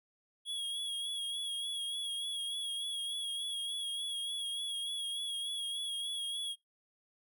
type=tone with vibrato; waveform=square; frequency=3322 Hz; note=G#7; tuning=in tune; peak=-36 dBFS; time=0.45-6.56 s; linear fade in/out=50 ms; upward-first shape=sine; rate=3.4 Hz; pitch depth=37 cents each way; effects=noise-tail reverb RT60 0.2 s tail -26 dB re dry